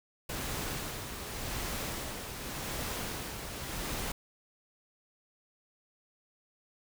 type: noise with tremolo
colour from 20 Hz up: pink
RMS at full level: -36 dBFS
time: 0.29-4.12 s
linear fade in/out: 5 ms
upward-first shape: sine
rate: 0.87 Hz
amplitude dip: 45%
effects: none